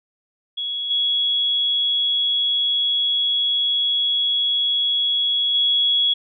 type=tone with level steps; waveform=sine; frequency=3347 Hz; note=G#7; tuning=13 cents sharp; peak=-23 / -17 / -15 dBFS; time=0.57-6.14 s; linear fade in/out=10 ms; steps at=0.9 / 5.54 s; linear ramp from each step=10 ms; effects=none